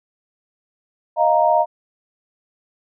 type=chord; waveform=sine; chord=Eb suspended second; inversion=none; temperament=equal; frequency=622.3 / 698.5 / 932.3 Hz; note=Eb5 / F5 / Bb5; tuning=0 / 0 / 0 cents; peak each=-17 dBFS; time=1.16-1.66 s; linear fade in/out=50 ms; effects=none